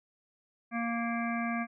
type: harmonic tone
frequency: 233.1 Hz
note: A#3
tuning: in tune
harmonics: 1 / 3 / 5 / 7 / 9 / 10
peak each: -32 / -37 / -39 / -40 / -42 / -42 dBFS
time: 0.71-1.67 s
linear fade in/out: 50 ms
effects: none